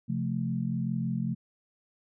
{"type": "chord", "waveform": "sine", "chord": "F major", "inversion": "second", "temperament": "equal with one note detuned", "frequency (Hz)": [132.79, 174.61, 220], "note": ["C3", "F3", "A3"], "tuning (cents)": [26, 0, 0], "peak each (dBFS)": -32, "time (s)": [0.08, 1.35], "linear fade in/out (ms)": 20, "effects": []}